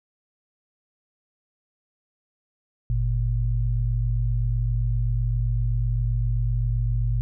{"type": "tone pair together", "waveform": "sine", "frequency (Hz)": [49.28, 117], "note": ["G1", "A#2"], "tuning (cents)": [10, 7], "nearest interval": "octave + minor third", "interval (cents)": 1497, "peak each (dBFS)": -23, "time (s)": [2.9, 7.21], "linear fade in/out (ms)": 0, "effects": []}